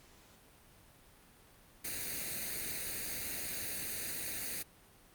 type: noise with comb filter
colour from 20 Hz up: white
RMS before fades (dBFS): -39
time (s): 1.84-4.63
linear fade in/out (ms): 10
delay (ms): 0.46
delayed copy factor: +0.7
effects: pink hiss -61 dBFS RMS until 5.14 s + Opus 48 kbps